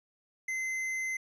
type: tone with tanh clipping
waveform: triangle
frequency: 2060 Hz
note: C7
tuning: 28 cents flat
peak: -33 dBFS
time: 0.48-1.17 s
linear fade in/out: 5 ms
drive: 15 dB
effects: resampled to 22050 Hz